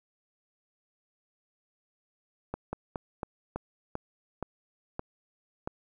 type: slowing click train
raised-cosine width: 1 ms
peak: -19 dBFS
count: 9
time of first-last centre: 2.54-5.675 s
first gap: 190 ms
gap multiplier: 1.2
effects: 10-bit